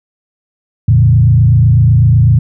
sine tone with frequency modulation, 116.54 Hz, A#2, in tune, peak -4 dBFS, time 0.88-2.39 s, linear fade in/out 5 ms, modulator 28 Hz, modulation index 1.1, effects none

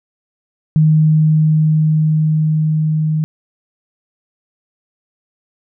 sine tone with level ramp, 155.56 Hz, D#3, in tune, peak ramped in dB -7 to -13 dBFS, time 0.76-3.24 s, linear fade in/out 0 ms, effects none

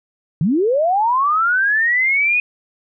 sine linear sweep, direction up, 138.4 to 2501 Hz, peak -13 dBFS, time 0.41-2.4 s, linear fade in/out 2 ms, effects none

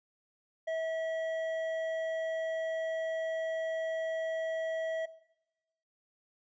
triangle tone with hard clipping, 647 Hz, E5, 32 cents flat, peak -33 dBFS, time 0.67-5.06 s, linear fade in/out 10 ms, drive 11 dB, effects noise-tail reverb RT60 0.9 s tail -18 dB re dry + resampled to 16000 Hz

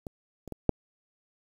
clicks, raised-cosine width 2 ms, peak -24 / -28 / -23 / -7 dBFS, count 4, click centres 0.068 / 0.477 / 0.523 / 0.693 s, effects 8-bit

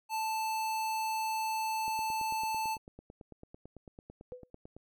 square tone, 880 Hz, A5, in tune, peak -32 dBFS, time 0.09-2.78 s, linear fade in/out 50 ms
click train, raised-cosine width 2 ms, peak -35 dBFS, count 27, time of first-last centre 1.88-4.766 s, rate 9.01 Hz
sine tone with exponential decay, 500 Hz, B4, 21 cents sharp, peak -37 dBFS, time 4.32-4.5 s, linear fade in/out 0 ms, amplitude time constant 38 ms
effects none

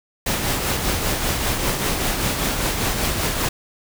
pink noise with tremolo, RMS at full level -20 dBFS, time 0.26-3.49 s, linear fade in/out 5 ms, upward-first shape triangle, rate 5.1 Hz, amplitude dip 45%, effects none

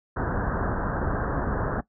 pink low-pass noise, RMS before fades -27 dBFS, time 0.16-1.81 s, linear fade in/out 10 ms, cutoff 1700 Hz, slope 96 dB/octave, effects noise-tail reverb RT60 0.1 s tail -18 dB re dry

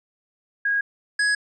sine / square tone pair in turn, 1641 / 1670.6 Hz, G#6 / G#6, -21 / +10 cents, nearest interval unison, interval 31 cents, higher second, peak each -19 / -19 dBFS, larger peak neither, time 0.65-0.81 / 1.19-1.35 s, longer neither, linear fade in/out 5 ms, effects resampled to 22050 Hz

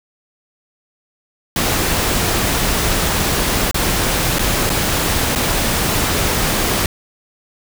pink noise with dropouts, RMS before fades -17 dBFS, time 1.56-6.86 s, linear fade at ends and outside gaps 2 ms, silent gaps 3.712-3.744 / 4.386-4.392 / 4.695-4.7 / 5.352-5.358 s, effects none

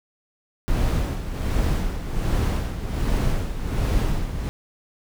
brown noise with tremolo, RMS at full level -20 dBFS, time 0.68-4.49 s, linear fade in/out 0 ms, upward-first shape sine, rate 1.3 Hz, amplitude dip 65%, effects none

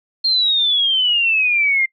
sine exponential sweep, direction down, 4243 to 2093 Hz, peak -13 dBFS, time 0.24-1.86 s, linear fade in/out 10 ms, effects noise-tail reverb RT60 0.1 s tail -25 dB re dry

